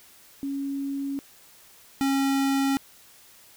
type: tone pair in turn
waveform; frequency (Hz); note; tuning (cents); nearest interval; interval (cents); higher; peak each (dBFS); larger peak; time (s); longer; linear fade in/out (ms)
sine / square; 277.2 / 273.1; C#4 / C#4; 0 / -26; unison; 26; first; -27 / -22; second; 0.43-1.19 / 2.01-2.77; neither; 0
effects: white hiss -53 dBFS RMS until 3.56 s